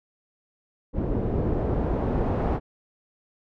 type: noise with low-pass filter sweep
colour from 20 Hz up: pink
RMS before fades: -25 dBFS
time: 0.93-2.6 s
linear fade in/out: 50 ms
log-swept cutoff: 410 to 770 Hz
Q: 0.94
effects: none